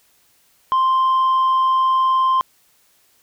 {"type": "tone with tanh clipping", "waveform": "sine", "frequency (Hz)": 1046.5, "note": "C6", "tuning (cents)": 0, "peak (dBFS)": -14, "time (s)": [0.72, 2.41], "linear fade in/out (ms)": 0, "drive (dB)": 2, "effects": ["white hiss -58 dBFS RMS until 3.22 s"]}